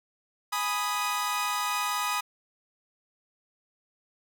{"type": "chord", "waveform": "sawtooth", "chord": "G# minor", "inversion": "none", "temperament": "equal", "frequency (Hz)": [830.6, 987.8, 1244.5], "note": ["G#5", "B5", "D#6"], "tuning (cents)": [0, 0, 0], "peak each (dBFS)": [-31, -28, -26], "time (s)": [0.52, 2.21], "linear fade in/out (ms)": 10, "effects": []}